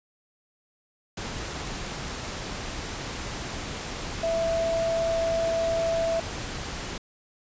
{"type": "tone in noise", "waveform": "sine", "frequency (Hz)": 662, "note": "E5", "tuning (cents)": 7, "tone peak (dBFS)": -23, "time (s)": [4.23, 6.2], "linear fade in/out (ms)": 5, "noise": "pink", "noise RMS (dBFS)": -34, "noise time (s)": [1.17, 6.98], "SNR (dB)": 8, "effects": ["resampled to 16000 Hz"]}